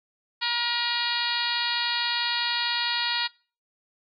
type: harmonic tone with a mistuned harmonic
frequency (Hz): 475.4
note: A#4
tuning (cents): +34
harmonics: 2 / 3 / 4 / 5 / 6 / 7 / 8 / 9 / 10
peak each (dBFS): -32 / -34 / -32 / -35 / -34 / -34 / -32 / -31 / -35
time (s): 0.41-3.28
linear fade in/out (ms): 20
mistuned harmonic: 5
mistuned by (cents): +20
effects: noise-tail reverb RT60 0.4 s tail -25 dB re dry